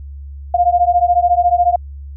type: beating tone pair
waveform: sine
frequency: 698.5 / 712.5 Hz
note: F5 / F5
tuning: 0 / +34 cents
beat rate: 14 Hz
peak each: -13 dBFS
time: 0.54-1.76 s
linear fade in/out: 5 ms
effects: added 70 Hz sine -28 dBFS peak until 2.16 s